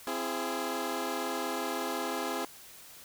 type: chord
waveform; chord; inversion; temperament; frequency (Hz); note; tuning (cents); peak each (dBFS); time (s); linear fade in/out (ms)
15% pulse; C augmented; none; equal with one note detuned; 261.6 / 336.6 / 415.3; C4 / E4 / G#4; 0 / +36 / 0; -30; 0.07-2.45; 2
effects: white hiss -51 dBFS RMS until 3.04 s